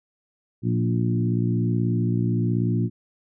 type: harmonic tone with a mistuned harmonic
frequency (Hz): 58.5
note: A#1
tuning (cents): +7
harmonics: 2 / 3 / 4 / 5 / 6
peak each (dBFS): -22 / -26 / -28 / -30 / -32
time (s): 0.62-2.9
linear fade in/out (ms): 50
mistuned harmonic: 3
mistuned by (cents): +25
effects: none